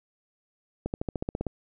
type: accelerating click train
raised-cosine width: 2 ms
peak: -16 dBFS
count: 10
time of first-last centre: 0.86-1.467 s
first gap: 79 ms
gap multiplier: 0.96
effects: none